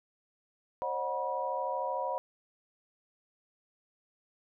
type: tone cluster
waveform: sine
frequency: 534 / 607 / 736 / 970 Hz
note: C5 / D#5 / F#5 / B5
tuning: +35 / -43 / -9 / -31 cents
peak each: -36 / -39 / -38 / -34 dBFS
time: 0.82-2.18 s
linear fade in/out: 0 ms
effects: none